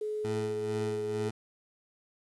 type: tone with pitch glide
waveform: sine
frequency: 425.5 to 421.8 Hz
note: G#4 to G#4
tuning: +42 to +27 cents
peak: -31 dBFS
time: 0.01-1.29 s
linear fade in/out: 5 ms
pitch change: -15 cents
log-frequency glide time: 0.41-0.99 s
type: tone with tremolo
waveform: 20% pulse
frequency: 110 Hz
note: A2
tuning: in tune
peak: -28 dBFS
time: 0.24-1.31 s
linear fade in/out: 10 ms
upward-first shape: sine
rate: 2.2 Hz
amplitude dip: 60%
effects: resampled to 24000 Hz + 10-bit